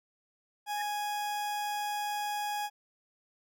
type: tone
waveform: 40% pulse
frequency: 830.6 Hz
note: G#5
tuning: in tune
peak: -31 dBFS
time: 0.66-2.7 s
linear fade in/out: 50 ms
type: tone with exponential growth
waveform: sine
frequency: 1799 Hz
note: A6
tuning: 38 cents sharp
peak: -34 dBFS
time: 0.73-0.82 s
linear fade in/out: 5 ms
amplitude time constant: 19 ms
effects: none